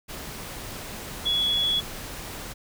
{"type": "tone in noise", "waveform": "sine", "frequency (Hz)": 3374, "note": "G#7", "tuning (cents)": 27, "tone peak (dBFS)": -21, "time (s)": [1.25, 1.81], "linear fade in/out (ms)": 20, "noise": "pink", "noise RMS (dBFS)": -37, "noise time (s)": [0.08, 2.54], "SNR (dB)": 13, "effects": []}